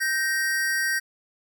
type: tone pair together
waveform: square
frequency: 1558.2 / 1871 Hz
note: G6 / A#6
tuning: -11 / +6 cents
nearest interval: minor third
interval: 317 cents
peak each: -26 dBFS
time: 0-1 s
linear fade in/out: 20 ms
effects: none